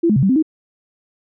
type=tone with pitch steps; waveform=sine; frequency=336.9 / 211.7 / 133.7 / 193 / 260.7 / 314.8 Hz; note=E4 / G#3 / C3 / G3 / C4 / D#4; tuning=+38 / +33 / +38 / -27 / -6 / +20 cents; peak=-11 dBFS; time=0.03-0.426 s; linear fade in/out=10 ms; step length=66 ms; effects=none